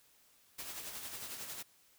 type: noise with tremolo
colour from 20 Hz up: white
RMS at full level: -43 dBFS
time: 0.58-1.63 s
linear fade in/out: 10 ms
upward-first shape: sine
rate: 11 Hz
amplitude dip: 45%
effects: white hiss -67 dBFS RMS until 1.98 s